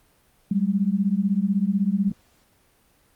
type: beating tone pair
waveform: sine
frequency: 190 / 206 Hz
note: F#3 / G#3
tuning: +46 / -14 cents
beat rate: 16 Hz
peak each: -22 dBFS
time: 0.51-2.12 s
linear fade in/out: 5 ms
effects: pink hiss -61 dBFS RMS until 3.15 s + Opus 32 kbps